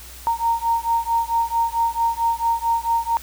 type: beating tone pair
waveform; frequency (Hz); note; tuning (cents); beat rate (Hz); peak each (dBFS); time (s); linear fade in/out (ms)
sine; 922 / 926.5; A#5 / A#5; -19 / -11; 4.5; -21; 0.27-3.17; 0
effects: added 60 Hz sine -41 dBFS peak until 3.22 s + white hiss -41 dBFS RMS until 3.22 s